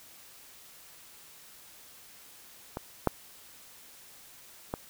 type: clicks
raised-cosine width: 1 ms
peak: -20 / -9 / -17 dBFS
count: 3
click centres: 2.771 / 3.073 / 4.739 s
effects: white hiss -53 dBFS RMS until 4.89 s